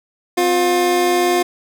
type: tone pair together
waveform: 25% pulse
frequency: 257.1 / 355 Hz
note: C4 / F4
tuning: -30 / +28 cents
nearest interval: tritone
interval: 558 cents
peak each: -21 / -10 dBFS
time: 0.37-1.43 s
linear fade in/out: 10 ms
effects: none